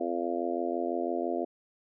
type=harmonic tone; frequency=86 Hz; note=F2; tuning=26 cents flat; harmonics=3 / 4 / 5 / 6 / 7 / 8; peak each=-36 / -33 / -37 / -39 / -37 / -34 dBFS; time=0-1.45 s; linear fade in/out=10 ms; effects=none